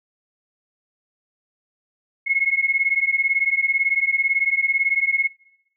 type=beating tone pair; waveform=sine; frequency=2165 / 2183 Hz; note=C#7 / C#7; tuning=-41 / -27 cents; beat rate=18 Hz; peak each=-20 dBFS; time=2.26-5.28 s; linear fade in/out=20 ms; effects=noise-tail reverb RT60 0.8 s tail -23 dB re dry